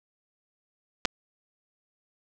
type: clicks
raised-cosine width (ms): 0.2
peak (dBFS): -7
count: 2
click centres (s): 1.051 / 1.055
effects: none